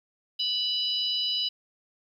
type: harmonic tone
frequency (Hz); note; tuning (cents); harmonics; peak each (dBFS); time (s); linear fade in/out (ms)
987.8; B5; 0; 3 / 4 / 5; -28 / -30 / -32; 0.39-1.49; 10
effects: 10-bit